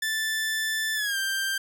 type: tone with pitch glide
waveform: sawtooth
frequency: 1760 to 1577.1 Hz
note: A6 to G6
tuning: 0 to +10 cents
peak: -22 dBFS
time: 0.02-1.58 s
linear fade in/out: 5 ms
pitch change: -190 cents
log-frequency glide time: 0.95-1.17 s
effects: none